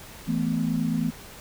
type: chord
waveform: sine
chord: E suspended fourth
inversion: none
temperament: equal with one note detuned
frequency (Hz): 164.81 / 220 / 249.2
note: E3 / A3 / B3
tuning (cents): 0 / 0 / +16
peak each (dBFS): -27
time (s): 0.27-1.11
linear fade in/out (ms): 20
effects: pink hiss -44 dBFS RMS until 1.4 s